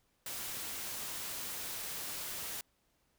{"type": "noise", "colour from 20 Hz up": "white", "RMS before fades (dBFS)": -41, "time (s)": [0.26, 2.61], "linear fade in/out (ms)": 2, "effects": ["pink hiss -75 dBFS RMS until 3.18 s"]}